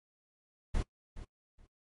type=noise with echo; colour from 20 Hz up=brown; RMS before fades=-30 dBFS; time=0.74-0.83 s; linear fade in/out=10 ms; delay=420 ms; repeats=2; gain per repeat=-14 dB; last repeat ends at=1.67 s; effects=noise-tail reverb RT60 0.1 s tail -19 dB re dry + MP3 48 kbps